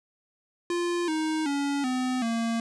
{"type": "tone with pitch steps", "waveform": "square", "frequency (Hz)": [347.8, 313.5, 282.5, 254.6, 229.5], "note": ["F4", "D#4", "C#4", "C4", "A#3"], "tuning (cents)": [-7, 13, 33, -47, -27], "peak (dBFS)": -26, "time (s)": [0.7, 2.6], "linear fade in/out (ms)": 2, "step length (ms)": 380, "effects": ["resampled to 22050 Hz", "11-bit"]}